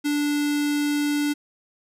square tone with notch filter, 292.5 Hz, D4, 7 cents flat, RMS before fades -23 dBFS, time 0.04-1.34 s, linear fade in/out 20 ms, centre 730 Hz, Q 0.8, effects resampled to 32000 Hz

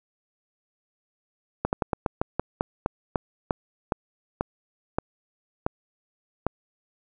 slowing click train, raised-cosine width 1 ms, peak -9 dBFS, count 16, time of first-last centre 1.65-6.466 s, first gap 79 ms, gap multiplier 1.18, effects none

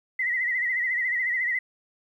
sine tone with vibrato, 1977 Hz, B6, 1 cent sharp, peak -23 dBFS, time 0.19-1.59 s, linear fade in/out 5 ms, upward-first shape sine, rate 14 Hz, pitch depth 80 cents each way, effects 10-bit

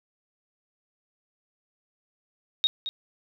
sine tone with echo, 3748 Hz, A#7, 9 cents sharp, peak -18 dBFS, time 2.64-2.67 s, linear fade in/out 0 ms, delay 220 ms, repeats 1, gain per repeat -11 dB, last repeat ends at 2.89 s, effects none

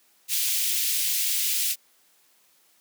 white high-pass noise, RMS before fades -25 dBFS, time 0.28-1.76 s, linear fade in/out 50 ms, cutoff 2400 Hz, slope 24 dB/octave, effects white hiss -62 dBFS RMS until 2.8 s + high-pass 200 Hz 12 dB/octave

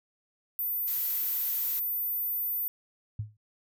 sine tone, 14110 Hz, A9, 4 cents sharp, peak -28 dBFS, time 0.59-2.68 s, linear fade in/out 0 ms
blue noise, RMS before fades -38 dBFS, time 0.87-1.8 s, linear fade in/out 10 ms
sine tone with exponential decay, 106.6 Hz, G#2, 46 cents sharp, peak -27 dBFS, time 3.19-3.37 s, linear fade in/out 5 ms, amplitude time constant 37 ms
effects none

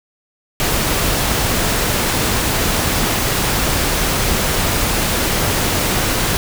pink noise, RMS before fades -17 dBFS, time 0.6-6.37 s, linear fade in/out 0 ms, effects none

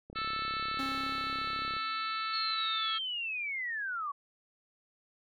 click train, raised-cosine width 2 ms, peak -34 dBFS, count 58, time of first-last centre 0.1-1.767 s, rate 34.2 Hz
harmonic tone, 440 Hz, A4, in tune, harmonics 3 / 4 / 5 / 6 / 7 / 8 / 9 / 10, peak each -34 / -44 / -44 / -43 / -50 / -48 / -42 / -46 dBFS, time 0.15-2.99 s, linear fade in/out 20 ms
45% pulse tone with exponential decay, 270 Hz, C#4, 45 cents flat, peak -36 dBFS, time 0.79-2.59 s, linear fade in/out 2 ms, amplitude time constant 390 ms
sine linear sweep, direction down, 4386 to 1100 Hz, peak -33 dBFS, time 2.33-4.12 s, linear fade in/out 10 ms
effects none

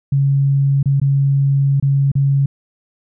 sine tone with dropouts, 138.59 Hz, C#3, in tune, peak -11 dBFS, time 0.12-2.46 s, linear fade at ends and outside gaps 5 ms, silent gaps 0.829-0.857 / 1-1.015 / 1.8-1.825 / 2.117-2.153 s, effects none

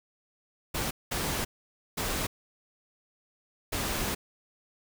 pink noise bursts at uneven times, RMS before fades -31 dBFS, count 4, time 0.74-0.91 / 1.11-1.45 / 1.97-2.27 / 3.72-4.15 s, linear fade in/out 10 ms, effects none

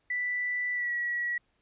sine tone with pitch glide, 1975.5 to 1925.9 Hz, B6 to B6, 0 to -44 cents, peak -28 dBFS, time 0.1-1.38 s, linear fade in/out 5 ms, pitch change -44 cents, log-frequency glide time 0.73-0.92 s, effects pink hiss -73 dBFS RMS until 1.61 s + resampled to 8000 Hz

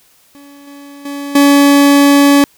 40% pulse tone with level steps, 283.2 Hz, C#4, 37 cents sharp, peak -35 / -31 / -20 / -4 dBFS, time 0.35-2.44 s, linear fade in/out 0 ms, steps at 0.67 / 1.05 / 1.35 s, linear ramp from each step 5 ms, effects white hiss -50 dBFS RMS until 2.57 s

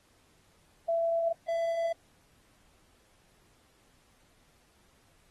sine / triangle tone pair in turn, 668 / 668 Hz, E5 / E5, +23 / +23 cents, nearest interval unison, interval 0 cents, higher neither, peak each -25 dBFS, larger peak neither, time 0.88-1.33 / 1.48-1.93 s, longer neither, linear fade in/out 10 ms, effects pink hiss -66 dBFS RMS until 5.3 s + AAC 32 kbps

